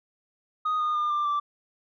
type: tone with pitch steps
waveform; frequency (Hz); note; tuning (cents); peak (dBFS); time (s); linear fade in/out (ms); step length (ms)
sine; 1244.5 / 1225.2 / 1206.3 / 1187.6 / 1169.2; D#6 / D#6 / D6 / D6 / D6; 0 / -27 / +46 / +19 / -8; -21; 0.65-1.4; 10; 150
effects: tanh soft clip ceiling -22 dBFS